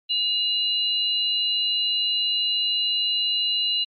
sine tone pair together, 2850 / 3997 Hz, F7 / B7, +34 / +20 cents, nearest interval tritone, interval 586 cents, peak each -23 dBFS, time 0.09-3.85 s, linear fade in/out 20 ms, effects MP3 32 kbps

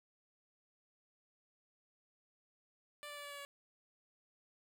10% pulse tone with pitch steps, 588 / 583.6 / 579.2 / 574.9 / 570.6 / 566.3 Hz, D5 / D5 / D5 / D5 / C#5 / C#5, +2 / -11 / -24 / -37 / +50 / +37 cents, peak -38 dBFS, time 3.03-3.45 s, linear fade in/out 0 ms, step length 70 ms, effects 13-bit

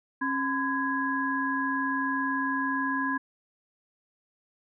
sine tone cluster, 271.8 / 1016 / 1657 Hz, C#4 / B5 / G#6, -34 / +49 / -4 cents, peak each -30 dBFS, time 0.21-3.18 s, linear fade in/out 10 ms, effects none

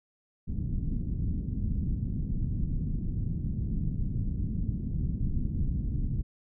pink low-pass noise, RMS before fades -30 dBFS, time 0.47-6.23 s, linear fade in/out 20 ms, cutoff 220 Hz, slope 24 dB/octave, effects none

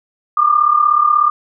sine tone pair together, 1174.7 / 1211.2 Hz, D6 / D#6, 0 / -47 cents, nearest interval minor second, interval 53 cents, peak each -14 / -11 dBFS, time 0.37-1.3 s, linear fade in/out 5 ms, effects none

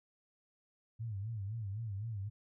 sine tone with vibrato, 106 Hz, G#2, 36 cents sharp, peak -37 dBFS, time 0.99-2.3 s, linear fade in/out 20 ms, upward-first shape sine, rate 3.9 Hz, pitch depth 160 cents each way, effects none

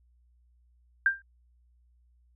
sine tone with exponential decay, 1587 Hz, G6, 21 cents sharp, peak -16 dBFS, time 1.06-1.22 s, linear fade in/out 2 ms, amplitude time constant 34 ms, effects added 60 Hz sine -61 dBFS peak until 2.35 s

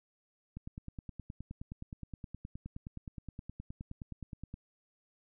click train, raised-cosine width 5 ms, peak -30 dBFS, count 39, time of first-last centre 0.57-4.541 s, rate 9.57 Hz, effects none

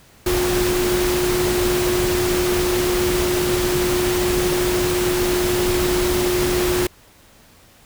sine tone in noise, 359.5 Hz, F#4, 50 cents flat, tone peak -18 dBFS, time 0.26-6.87 s, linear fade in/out 5 ms, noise pink, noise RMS -23 dBFS, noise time 0.26-6.87 s, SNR +2 dB, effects pink hiss -50 dBFS RMS until 7.85 s

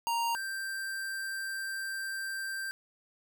square tone pair in turn, 932.3 / 1572.2 Hz, A#5 / G6, 0 / +5 cents, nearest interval major sixth, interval 905 cents, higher second, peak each -29 / -35 dBFS, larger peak first, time 0.07-0.35 / 0.35-2.71 s, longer second, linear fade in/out 0 ms, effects none

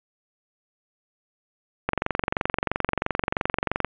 click train, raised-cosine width 0.5 ms, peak -7 dBFS, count 46, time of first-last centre 1.89-3.847 s, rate 23 Hz, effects resampled to 8000 Hz + 8-bit

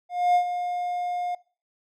triangle tone with ADSR envelope, 712 Hz, F5, 33 cents sharp, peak -14 dBFS, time 0.09-1.35 s, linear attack 260 ms, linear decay 88 ms, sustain -10 dB, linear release 5 ms, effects noise-tail reverb RT60 0.4 s tail -22 dB re dry

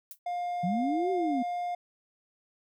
violet noise with exponential decay, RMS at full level -38 dBFS, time 0.11-0.19 s, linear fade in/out 1 ms, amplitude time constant 16 ms
triangle tone, 707 Hz, F5, 21 cents sharp, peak -28 dBFS, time 0.26-1.75 s, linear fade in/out 5 ms
sine linear two-way sweep, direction up then down, 164.81 to 385.7 to 240.9 Hz, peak -27 dBFS, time 0.63-1.43 s, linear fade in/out 10 ms, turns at 1.11 s
effects none

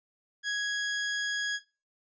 sawtooth tone, 1661.2 Hz, G#6, in tune, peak -25 dBFS, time 0.43-1.6 s, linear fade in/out 50 ms, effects noise-tail reverb RT60 0.3 s tail -17 dB re dry + resampled to 16000 Hz

